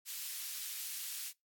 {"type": "high-pass noise", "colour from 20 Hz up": "white", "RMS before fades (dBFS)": -42, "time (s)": [0.05, 1.33], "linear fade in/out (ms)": 50, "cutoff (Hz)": 2400, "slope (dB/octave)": 12, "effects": ["noise-tail reverb RT60 0.2 s tail -25 dB re dry", "AAC 64 kbps"]}